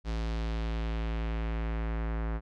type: tone with low-pass filter sweep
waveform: square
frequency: 55.6 Hz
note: A1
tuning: 19 cents sharp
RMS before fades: -32 dBFS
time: 0.04-2.41 s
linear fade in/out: 50 ms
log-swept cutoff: 5000 to 1600 Hz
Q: 1.3
effects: none